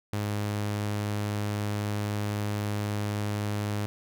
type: tone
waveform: sawtooth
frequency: 103.83 Hz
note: G#2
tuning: in tune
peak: -24 dBFS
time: 0.13-3.86 s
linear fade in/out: 0 ms
effects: none